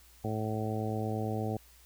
harmonic tone, 108.6 Hz, A2, 22 cents flat, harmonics 1 / 2 / 3 / 4 / 5 / 6 / 7, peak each -34 / -37 / -40 / -39 / -42 / -44 / -40 dBFS, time 0.24-1.57 s, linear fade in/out 5 ms, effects added 60 Hz sine -59 dBFS peak until 1.85 s + white hiss -60 dBFS RMS until 1.85 s

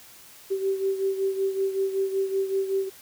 sine beating tone pair, 386.3 / 391.6 Hz, G4 / G4, -25 / -2 cents, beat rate 5.3 Hz, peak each -24 / -30 dBFS, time 0.5-2.9 s, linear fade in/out 20 ms, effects white hiss -49 dBFS RMS until 3.01 s

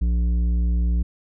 sine tone with tanh clipping, 59 Hz, A#1, 22 cents sharp, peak -19 dBFS, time 0.01-1.03 s, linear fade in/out 10 ms, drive 9 dB, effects none

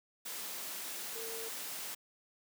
sine tone in noise, 453 Hz, A#4, 50 cents flat, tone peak -44 dBFS, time 1.15-1.49 s, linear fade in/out 10 ms, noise white, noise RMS -42 dBFS, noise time 0.25-1.95 s, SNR -5 dB, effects high-pass 200 Hz 12 dB/octave

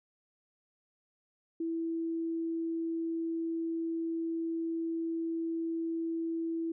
sine tone, 329.6 Hz, E4, in tune, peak -31 dBFS, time 1.6-6.72 s, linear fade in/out 5 ms, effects none

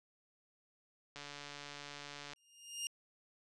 click train, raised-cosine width 0.2 ms, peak -30 dBFS, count 170, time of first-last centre 1.16-2.334 s, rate 144 Hz
20% pulse tone with exponential growth, 2824 Hz, F7, 19 cents sharp, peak -31 dBFS, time 2.36-2.87 s, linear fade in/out 1 ms, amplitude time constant 110 ms
effects resampled to 24000 Hz

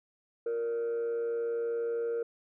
sine tone with frequency modulation, 466.2 Hz, A#4, in tune, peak -27 dBFS, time 0.46-2.23 s, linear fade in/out 5 ms, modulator 117 Hz, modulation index 0.27, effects tanh soft clip ceiling -28 dBFS

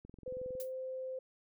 click train, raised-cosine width 3 ms, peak -39 dBFS, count 12, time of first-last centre 0.05-0.552 s, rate 21.9 Hz
sine tone with pitch glide, 509 to 519.1 Hz, C5 to C5, -48 to -14 cents, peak -38 dBFS, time 0.26-1.19 s, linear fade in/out 5 ms, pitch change +34 cents, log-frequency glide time 0.52-0.63 s
violet noise with exponential decay, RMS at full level -41 dBFS, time 0.6-0.72 s, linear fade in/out 0 ms, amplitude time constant 25 ms
effects none

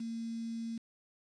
sine tone with quantisation, 228.6 Hz, A#3, 34 cents flat, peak -36 dBFS, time 0-0.78 s, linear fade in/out 5 ms, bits 9, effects resampled to 22050 Hz

